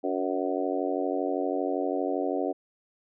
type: harmonic tone with a mistuned harmonic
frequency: 92.6 Hz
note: F#2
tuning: 2 cents sharp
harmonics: 3 / 4 / 5 / 6 / 7 / 8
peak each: -31 / -32 / -33 / -34 / -34 / -35 dBFS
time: 0.03-2.53 s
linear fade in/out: 20 ms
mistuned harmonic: 3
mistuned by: +46 cents
effects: none